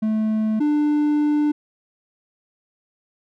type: tone pair in turn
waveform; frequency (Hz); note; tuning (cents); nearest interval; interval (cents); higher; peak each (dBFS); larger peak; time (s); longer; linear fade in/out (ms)
triangle; 217.3 / 297.2; A3 / D4; -21 / +21; perfect fourth; 542; second; -16 / -14; second; 0.02-0.6 / 0.6-1.52; second; 10
effects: none